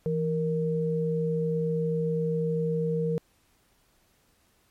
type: tone pair together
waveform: sine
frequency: 164.7 / 466.2 Hz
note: E3 / A#4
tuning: -1 / 0 cents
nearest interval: octave + tritone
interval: 1801 cents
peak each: -27 dBFS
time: 0.06-3.18 s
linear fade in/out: 0 ms
effects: pink hiss -66 dBFS RMS until 4.7 s + MP3 64 kbps